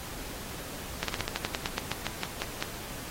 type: slowing click train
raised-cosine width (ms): 0.2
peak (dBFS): -11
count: 15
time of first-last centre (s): 1.03-2.625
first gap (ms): 53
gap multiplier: 1.11
effects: pink hiss -41 dBFS RMS until 3.1 s + AAC 48 kbps